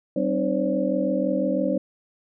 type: tone cluster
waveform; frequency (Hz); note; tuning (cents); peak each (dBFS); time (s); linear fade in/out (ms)
sine; 193 / 261.2 / 304.5 / 522 / 568; G3 / C4 / D#4 / C5 / C#5; -27 / -3 / -37 / -4 / +42; -27; 0.16-1.78; 5
effects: none